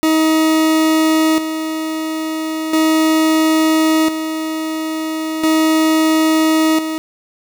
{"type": "tone with tremolo", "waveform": "40% pulse", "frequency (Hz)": 316.6, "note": "D#4", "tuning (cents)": 30, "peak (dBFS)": -10, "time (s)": [0.03, 6.98], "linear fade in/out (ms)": 0, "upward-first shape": "square", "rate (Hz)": 0.37, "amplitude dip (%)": 60, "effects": ["8-bit"]}